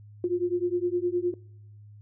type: beating tone pair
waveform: sine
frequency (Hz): 349.2 / 358.9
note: F4 / F4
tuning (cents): 0 / +47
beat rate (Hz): 9.7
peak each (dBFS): -27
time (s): 0.24-1.34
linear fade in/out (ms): 2
effects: noise-tail reverb RT60 0.8 s tail -23 dB re dry + added 104 Hz sine -46 dBFS peak until 2.01 s